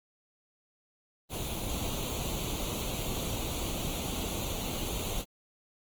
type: noise with comb filter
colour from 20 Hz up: pink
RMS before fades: -34 dBFS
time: 1.29-5.25 s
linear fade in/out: 50 ms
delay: 0.29 ms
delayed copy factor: +0.75
effects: Opus 24 kbps